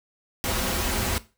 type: noise with comb filter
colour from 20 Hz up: pink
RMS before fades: -26 dBFS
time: 0.44-1.18 s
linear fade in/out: 0 ms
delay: 6.7 ms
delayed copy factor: -0.7
effects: noise-tail reverb RT60 0.3 s tail -17 dB re dry